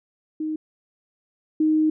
sine tone pair in turn, 311.1 / 311.1 Hz, D#4 / D#4, 0 / 0 cents, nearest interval unison, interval 0 cents, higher neither, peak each -24 / -16 dBFS, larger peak second, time 0.4-0.56 / 1.6-1.9 s, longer second, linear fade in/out 5 ms, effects none

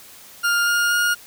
40% pulse tone with pitch steps, 1407 / 1417.6 / 1428.3 Hz, F6 / F6 / F6, +12 / +25 / +38 cents, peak -16 dBFS, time 0.43-1.15 s, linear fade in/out 20 ms, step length 240 ms, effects white hiss -44 dBFS RMS until 1.26 s

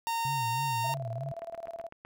45% pulse tone, 920 Hz, A#5, 23 cents flat, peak -29 dBFS, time 0.07-0.94 s, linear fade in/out 0 ms
sine tone with vibrato, 127.7 Hz, C3, 42 cents flat, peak -34 dBFS, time 0.25-1.32 s, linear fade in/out 2 ms, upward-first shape sine, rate 3.2 Hz, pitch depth 170 cents each way
sine tone with tremolo, 671 Hz, E5, 31 cents sharp, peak -35 dBFS, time 0.84-1.89 s, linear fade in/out 5 ms, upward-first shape square, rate 19 Hz, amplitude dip 80%
click train, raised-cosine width 0.5 ms, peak -31 dBFS, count 6, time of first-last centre 1.42-2.05 s, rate 7.94 Hz
effects none

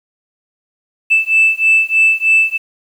sine beating tone pair, 2637 / 2640.2 Hz, E7 / E7, 0 / +2 cents, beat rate 3.2 Hz, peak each -11 dBFS, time 1.1-2.58 s, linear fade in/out 20 ms, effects tanh soft clip ceiling -3 dBFS + 7-bit

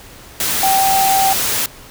sine tone in noise, 775 Hz, G5, 20 cents flat, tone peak -12 dBFS, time 0.63-1.33 s, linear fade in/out 2 ms, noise white, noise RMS -18 dBFS, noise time 0.4-1.66 s, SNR +3 dB, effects pink hiss -39 dBFS RMS until 1.9 s

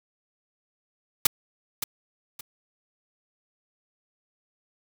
white noise with echo, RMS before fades -17 dBFS, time 1.25-1.27 s, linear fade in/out 5 ms, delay 570 ms, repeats 2, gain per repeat -11 dB, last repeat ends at 2.41 s, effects none

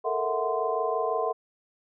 sine tone cluster, 438.2 / 464.1 / 653 / 734 / 1035 Hz, A4 / A#4 / E5 / F#5 / C6, -7 / -8 / -17 / -14 / -19 cents, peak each -31 dBFS, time 0.04-1.33 s, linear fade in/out 20 ms, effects none

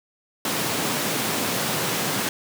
pink high-pass noise, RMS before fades -25 dBFS, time 0.45-2.29 s, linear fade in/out 2 ms, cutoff 140 Hz, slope 24 dB/octave, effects none

